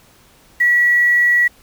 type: tone with quantisation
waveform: sine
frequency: 1935 Hz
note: B6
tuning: 36 cents flat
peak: -10 dBFS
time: 0.6-1.48 s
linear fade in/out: 10 ms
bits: 6
effects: pink hiss -50 dBFS RMS until 1.62 s